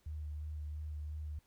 sine tone with vibrato, 75.7 Hz, D#2, 47 cents flat, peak -39 dBFS, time 0.06-1.39 s, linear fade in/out 5 ms, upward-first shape sine, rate 2.9 Hz, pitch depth 23 cents each way, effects pink hiss -73 dBFS RMS until 1.46 s

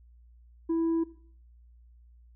sine tone with tanh clipping, 329.6 Hz, E4, in tune, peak -25 dBFS, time 0.69-1.04 s, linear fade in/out 10 ms, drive 2 dB, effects noise-tail reverb RT60 0.5 s tail -17 dB re dry + added 59 Hz sine -53 dBFS peak until 2.35 s

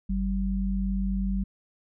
sine tone pair together, 48.41 / 193.3 Hz, G1 / G3, -21 / -24 cents, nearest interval 2 octaves, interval 2397 cents, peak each -27 dBFS, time 0.09-1.44 s, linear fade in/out 10 ms, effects none

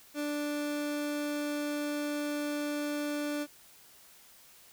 30% pulse tone, 293.7 Hz, D4, in tune, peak -29 dBFS, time 0.14-3.47 s, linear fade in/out 50 ms, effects white hiss -57 dBFS RMS until 4.72 s

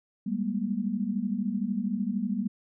sine tone cluster, 193.7 / 206.8 / 237.7 Hz, G3 / G#3 / A#3, -20 / -7 / +34 cents, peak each -31 dBFS, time 0.26-2.48 s, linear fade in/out 10 ms, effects none

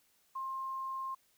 sine tone with quantisation, 1061 Hz, C6, 24 cents sharp, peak -36 dBFS, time 0.35-1.15 s, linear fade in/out 10 ms, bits 11, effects white hiss -71 dBFS RMS until 1.37 s

